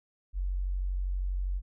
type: tone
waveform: sine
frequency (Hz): 46.25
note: F#1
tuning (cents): 0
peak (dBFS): -28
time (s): 0.33-1.62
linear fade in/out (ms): 50
effects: none